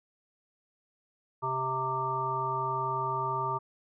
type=harmonic tone; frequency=130.81 Hz; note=C3; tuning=in tune; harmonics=1 / 3 / 5 / 7 / 9; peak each=-38 / -38 / -42 / -32 / -32 dBFS; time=1.42-3.59 s; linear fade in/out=20 ms; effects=none